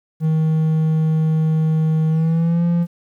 triangle tone with pitch glide, 158.1 to 171.42 Hz, D#3 to F3, +28 to -32 cents, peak -12 dBFS, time 0.2-2.87 s, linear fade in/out 50 ms, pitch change +140 cents, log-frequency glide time 2.09-2.64 s, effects 9-bit

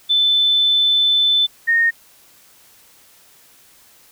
sine tone pair in turn, 3520 / 1845.9 Hz, A7 / A#6, 0 / -18 cents, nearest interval major seventh, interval 1118 cents, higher first, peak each -12 dBFS, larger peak neither, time 0.09-1.47 / 1.67-1.91 s, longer first, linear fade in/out 20 ms, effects white hiss -50 dBFS RMS until 4.11 s

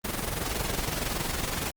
pink noise with amplitude modulation, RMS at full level -28 dBFS, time 0.04-1.71 s, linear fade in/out 10 ms, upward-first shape sine, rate 21.6 Hz, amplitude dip 60%, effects Opus 24 kbps

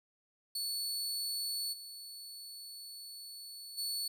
sawtooth tone with level steps, 4435 Hz, C#8, in tune, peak -32 / -43 / -32 dBFS, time 0.55-4.08 s, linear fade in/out 5 ms, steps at 1.72 / 3.77 s, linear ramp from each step 20 ms, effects none

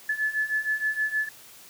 sine beating tone pair, 1724 / 1730.4 Hz, A6 / A6, -36 / -29 cents, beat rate 6.4 Hz, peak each -29 / -26 dBFS, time 0.09-1.29 s, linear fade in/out 5 ms, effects white hiss -49 dBFS RMS until 1.69 s + high-pass 60 Hz 12 dB/octave

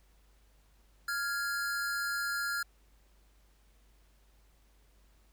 square tone pair together, 1396.9 / 1661.2 Hz, F6 / G#6, 0 / 0 cents, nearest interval minor third, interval 300 cents, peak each -34 / -37 dBFS, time 1.08-2.63 s, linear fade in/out 5 ms, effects added 50 Hz sine -62 dBFS peak until 5.32 s + pink hiss -70 dBFS RMS until 5.32 s

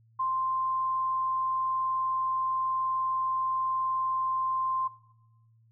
sine tone, 1046.5 Hz, C6, in tune, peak -26 dBFS, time 0.19-4.88 s, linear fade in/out 10 ms, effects noise-tail reverb RT60 0.9 s tail -17 dB re dry + added 113 Hz sine -59 dBFS peak until 5.71 s

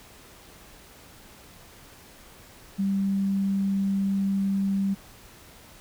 sine tone, 196 Hz, G3, in tune, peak -22 dBFS, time 2.78-4.95 s, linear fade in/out 20 ms, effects pink hiss -50 dBFS RMS until 5.8 s

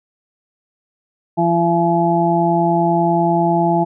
harmonic tone, 169.9 Hz, F3, 47 cents flat, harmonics 1 / 2 / 4 / 5, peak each -18 / -18 / -18 / -18 dBFS, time 1.37-3.85 s, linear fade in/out 20 ms, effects none

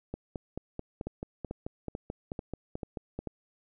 two click trains, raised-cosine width 2 ms, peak -22 / -22 dBFS, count 6 / 15, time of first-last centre 1.07-3.273 / 0.14-3.19 s, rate 2.27 / 4.59 Hz, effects none

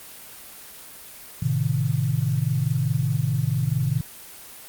sine chord, A diminished, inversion none, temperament equal, 110 / 130.81 / 155.56 Hz, A2 / C3 / Eb3, 0 / 0 / 0 cents, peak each -26 / -23 / -25 dBFS, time 1.42-4.01 s, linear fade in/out 5 ms, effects white hiss -42 dBFS RMS until 4.68 s + Opus 24 kbps

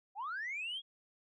sine linear sweep, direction up, 738 to 3336 Hz, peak -36 dBFS, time 0.15-0.82 s, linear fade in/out 50 ms, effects tanh soft clip ceiling -34 dBFS

